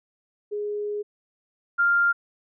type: tone pair in turn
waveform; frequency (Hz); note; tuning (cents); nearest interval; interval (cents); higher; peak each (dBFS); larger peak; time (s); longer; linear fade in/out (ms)
sine; 415.3 / 1396.9; G#4 / F6; 0 / 0; octave + major sixth; 2100; second; -26 / -17; second; 0.51-1.03 / 1.78-2.13; first; 20
effects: none